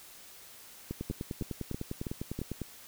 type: two click trains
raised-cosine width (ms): 3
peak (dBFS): -22 / -22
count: 5 / 18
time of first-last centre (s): 1.1-2.39 / 0.91-2.617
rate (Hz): 3.1 / 9.96
effects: white hiss -52 dBFS RMS until 2.87 s